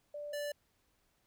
sine / square tone pair in turn, 587.3 / 584 Hz, D5 / D5, 0 / -10 cents, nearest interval unison, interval 10 cents, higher first, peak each -40 / -37 dBFS, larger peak second, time 0.14-0.33 / 0.33-0.52 s, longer neither, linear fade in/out 5 ms, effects pink hiss -75 dBFS RMS until 1.26 s

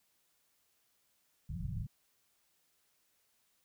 white low-pass noise, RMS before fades -39 dBFS, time 1.49-1.87 s, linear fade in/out 10 ms, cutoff 180 Hz, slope 96 dB/octave, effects white hiss -75 dBFS RMS until 3.64 s

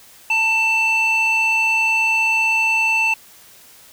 sine tone pair together, 892 / 2665 Hz, A5 / E7, +23 / +18 cents, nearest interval octave + perfect fifth, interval 1895 cents, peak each -20 / -13 dBFS, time 0.3-3.14 s, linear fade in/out 5 ms, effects tanh soft clip ceiling -12 dBFS + white hiss -46 dBFS RMS until 3.92 s

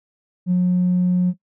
triangle tone with tanh clipping, 180 Hz, F#3, 47 cents flat, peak -14 dBFS, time 0.46-1.34 s, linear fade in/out 50 ms, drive 5 dB, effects noise-tail reverb RT60 0.1 s tail -18 dB re dry

